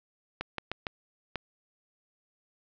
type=clicks; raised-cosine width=0.3 ms; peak=-16 dBFS; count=5; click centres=0.41 / 0.583 / 0.716 / 0.868 / 1.357 s; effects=low-pass 5000 Hz 12 dB/octave